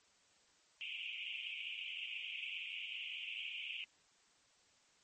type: band-pass noise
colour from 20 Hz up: white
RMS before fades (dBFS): -45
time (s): 0.81-3.84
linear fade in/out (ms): 0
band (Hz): 2300 to 3100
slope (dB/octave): 96
effects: white hiss -70 dBFS RMS until 5.03 s + MP3 32 kbps